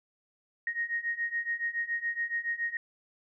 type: beating tone pair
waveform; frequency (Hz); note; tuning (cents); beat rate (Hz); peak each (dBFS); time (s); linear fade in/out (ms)
sine; 1864.7 / 1871.8; A#6 / A#6; 0 / +7; 7.1; -34 / -32; 0.67-2.77; 2
effects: none